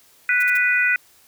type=harmonic tone; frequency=493.6 Hz; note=B4; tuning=1 cent flat; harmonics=3 / 4 / 5; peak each=-19 / -20 / -21 dBFS; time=0.29-0.96 s; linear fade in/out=2 ms
type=noise bursts; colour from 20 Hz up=blue; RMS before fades=-35 dBFS; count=3; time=0.4-0.576 s; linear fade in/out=5 ms; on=28 ms; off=46 ms
effects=white hiss -54 dBFS RMS until 1.27 s